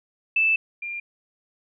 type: tone pair in turn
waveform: sine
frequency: 2637 / 2394 Hz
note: E7 / D7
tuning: 0 / +33 cents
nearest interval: major second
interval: 167 cents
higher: first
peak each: -17 / -29 dBFS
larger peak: first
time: 0.36-0.56 / 0.82-1 s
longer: first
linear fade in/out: 5 ms
effects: none